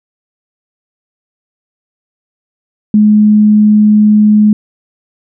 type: tone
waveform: sine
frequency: 211.3 Hz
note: G#3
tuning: 30 cents sharp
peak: -3 dBFS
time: 2.94-4.53 s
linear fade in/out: 2 ms
effects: none